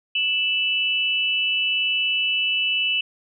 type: tone pair together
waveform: sine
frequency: 2639 / 2960 Hz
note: E7 / F#7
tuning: +1 / 0 cents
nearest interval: major second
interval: 199 cents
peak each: -22 dBFS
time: 0.15-3.01 s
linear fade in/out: 5 ms
effects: none